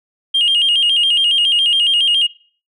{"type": "tone with vibrato", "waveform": "sine", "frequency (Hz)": 3024, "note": "F#7", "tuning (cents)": 37, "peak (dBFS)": -9, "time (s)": [0.34, 2.27], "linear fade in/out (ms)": 10, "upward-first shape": "square", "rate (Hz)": 7.2, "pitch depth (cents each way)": 94, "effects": ["noise-tail reverb RT60 0.4 s tail -18 dB re dry", "tanh soft clip ceiling -8 dBFS"]}